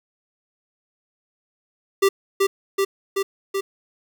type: tone with echo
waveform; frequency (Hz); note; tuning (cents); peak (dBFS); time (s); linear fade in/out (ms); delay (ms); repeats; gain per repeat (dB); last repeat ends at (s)
square; 392; G4; 0; -14; 2.02-2.09; 10; 380; 4; -2; 3.61
effects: 8-bit